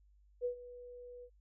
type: tone with ADSR envelope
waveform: sine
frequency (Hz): 490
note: B4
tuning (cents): -14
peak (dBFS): -31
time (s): 0.41-1.3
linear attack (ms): 40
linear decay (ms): 99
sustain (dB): -17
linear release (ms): 65
effects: added 50 Hz sine -63 dBFS peak until 1.4 s